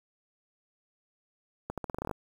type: accelerating click train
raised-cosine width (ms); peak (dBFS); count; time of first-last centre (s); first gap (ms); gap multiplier
1; -20; 11; 1.7-2.112; 77; 0.85
effects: 8-bit